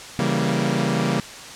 sawtooth chord, C# diminished seventh, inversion none, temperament equal with one note detuned, 138.59 / 166.34 / 196 / 233.1 Hz, C#3 / E3 / G3 / Bb3, 0 / +16 / 0 / 0 cents, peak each -21 dBFS, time 0.19-1.2 s, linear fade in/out 0 ms, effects white hiss -37 dBFS RMS until 1.55 s + low-pass 7000 Hz 12 dB/octave

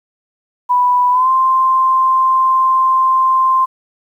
sine tone with pitch glide, 987.8 to 1046.5 Hz, B5 to C6, 0 to 0 cents, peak -9 dBFS, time 0.69-3.66 s, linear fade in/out 20 ms, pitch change +100 cents, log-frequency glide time 1.11-1.29 s, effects 8-bit

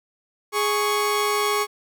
sawtooth tone pair together, 415.3 / 1108.7 Hz, G#4 / C#6, 0 / 0 cents, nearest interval octave + perfect fourth, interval 1700 cents, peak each -19 dBFS, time 0.52-1.67 s, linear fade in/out 50 ms, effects none

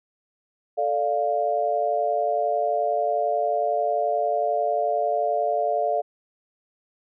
sine chord, D minor, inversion second, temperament equal, 440 / 587.3 / 698.5 Hz, A4 / D5 / F5, 0 / 0 / 0 cents, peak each -28 / -25 / -23 dBFS, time 0.77-6.02 s, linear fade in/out 20 ms, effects none

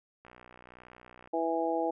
click train, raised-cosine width 0.5 ms, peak -36 dBFS, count 64, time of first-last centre 0.25-1.274 s, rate 61.5 Hz
harmonic tone, 164.81 Hz, E3, in tune, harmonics 2 / 3 / 4 / 5, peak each -33 / -33 / -33 / -33 dBFS, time 1.33-1.91 s, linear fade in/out 10 ms
effects none

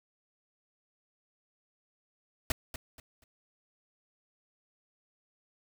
pink noise with echo, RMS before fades -29 dBFS, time 2.5-2.52 s, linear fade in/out 2 ms, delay 240 ms, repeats 3, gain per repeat -11 dB, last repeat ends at 3.24 s, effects none

